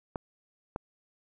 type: clicks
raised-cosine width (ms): 1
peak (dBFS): -19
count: 2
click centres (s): 0.158 / 0.761
effects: none